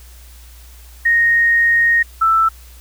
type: tone pair in turn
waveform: sine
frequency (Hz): 1862 / 1324.6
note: A#6 / E6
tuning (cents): -2 / +8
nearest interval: tritone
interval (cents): 590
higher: first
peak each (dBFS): -10 / -10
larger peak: neither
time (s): 1.05-2.03 / 2.21-2.49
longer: first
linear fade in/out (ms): 10
effects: added 60 Hz sine -38 dBFS peak until 2.8 s + white hiss -46 dBFS RMS until 2.8 s